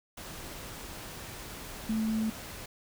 sine tone in noise, 220 Hz, A3, in tune, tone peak -27 dBFS, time 1.89-2.3 s, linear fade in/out 5 ms, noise pink, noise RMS -43 dBFS, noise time 0.17-2.66 s, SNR +13 dB, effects none

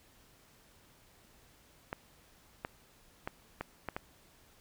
clicks, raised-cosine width 0.5 ms, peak -21 dBFS, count 6, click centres 1.929 / 2.649 / 3.275 / 3.61 / 3.887 / 3.965 s, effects pink hiss -63 dBFS RMS until 4.6 s

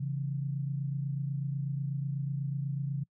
sine tone pair together, 136.69 / 164.81 Hz, C#3 / E3, -24 / 0 cents, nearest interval minor third, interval 324 cents, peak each -31 / -38 dBFS, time 0-3.04 s, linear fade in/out 10 ms, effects noise-tail reverb RT60 0.1 s tail -24 dB re dry

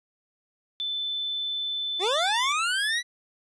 sine tone, 3520 Hz, A7, in tune, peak -27 dBFS, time 0.8-2.52 s, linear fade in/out 0 ms
25% pulse linear sweep, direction up, 329.1 to 1980 Hz, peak -20 dBFS, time 1.99-3.03 s, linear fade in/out 50 ms
effects resampled to 22050 Hz

